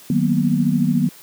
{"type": "chord", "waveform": "sine", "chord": "B major seventh", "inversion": "first", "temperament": "equal with one note detuned", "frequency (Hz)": [155.56, 187.47, 233.1, 246.9], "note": ["D#3", "F#3", "A#3", "B3"], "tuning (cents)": [0, 23, 0, 0], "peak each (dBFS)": -20, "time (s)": [0.1, 1.09], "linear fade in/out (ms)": 2, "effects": ["white hiss -44 dBFS RMS until 1.22 s", "high-pass 100 Hz 12 dB/octave"]}